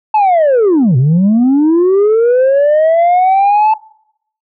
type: linear two-way sweep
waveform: sine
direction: down then up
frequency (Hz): 880 to 120.9 to 880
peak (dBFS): -4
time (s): 0.14-3.74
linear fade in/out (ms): 5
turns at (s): 0.97
effects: noise-tail reverb RT60 0.7 s tail -22 dB re dry + tanh soft clip ceiling -5 dBFS